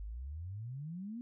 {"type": "exponential sweep", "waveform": "sine", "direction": "up", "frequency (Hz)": [48.07, 246.9], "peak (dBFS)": -40, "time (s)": [0, 1.21], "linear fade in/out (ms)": 0, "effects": []}